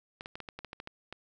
clicks, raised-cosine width 0.3 ms, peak -25 dBFS, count 11, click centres 0.209 / 0.259 / 0.355 / 0.403 / 0.488 / 0.59 / 0.647 / 0.731 / 0.801 / 0.874 / 1.126 s, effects none

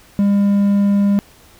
triangle tone, 201.2 Hz, G3, 45 cents sharp, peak -9 dBFS, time 0.19-1.19 s, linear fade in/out 0 ms, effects pink hiss -47 dBFS RMS until 1.59 s

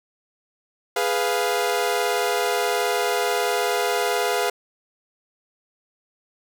sawtooth chord, F diminished, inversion first, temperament equal, 415.3 / 493.9 / 698.5 Hz, Ab4 / Cb5 / F5, 0 / 0 / 0 cents, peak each -21 dBFS, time 0.96-4.5 s, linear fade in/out 5 ms, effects none

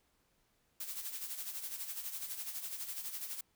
blue noise with tremolo, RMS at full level -40 dBFS, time 0.8-3.41 s, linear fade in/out 5 ms, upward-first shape sine, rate 12 Hz, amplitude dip 60%, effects pink hiss -75 dBFS RMS until 3.55 s

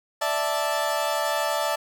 30% pulse chord, D suspended second, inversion none, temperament equal, 587.3 / 659.3 / 880 Hz, D5 / E5 / A5, 0 / 0 / 0 cents, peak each -25 dBFS, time 0.21-1.76 s, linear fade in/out 10 ms, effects none

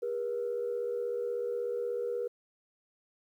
sine tone pair together, 403.8 / 480.2 Hz, G#4 / B4, -49 / -49 cents, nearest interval minor third, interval 300 cents, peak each -36 / -31 dBFS, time 0.02-2.28 s, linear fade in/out 10 ms, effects tanh soft clip ceiling -25 dBFS + 11-bit

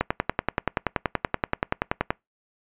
click train, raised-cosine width 0.5 ms, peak -6 dBFS, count 23, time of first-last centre 0.01-2.105 s, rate 10.5 Hz, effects noise-tail reverb RT60 0.2 s tail -26 dB re dry + resampled to 8000 Hz

